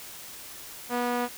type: tone with band-pass filter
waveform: sawtooth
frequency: 243.3 Hz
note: B3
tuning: 26 cents flat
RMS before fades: -28 dBFS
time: 0.89-1.29 s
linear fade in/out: 50 ms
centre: 890 Hz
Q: 0.75
effects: white hiss -43 dBFS RMS until 1.37 s